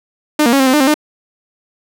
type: tone with pitch steps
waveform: sawtooth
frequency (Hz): 301.8 / 235.5 / 275.6 / 264.9 / 258.2 / 299.6 / 265.1 / 302.2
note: D4 / A#3 / C#4 / C4 / C4 / D4 / C4 / D4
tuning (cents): +47 / +18 / -10 / +22 / -23 / +35 / +23 / +50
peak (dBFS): -5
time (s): 0.39-0.942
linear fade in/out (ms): 5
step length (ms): 69
effects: none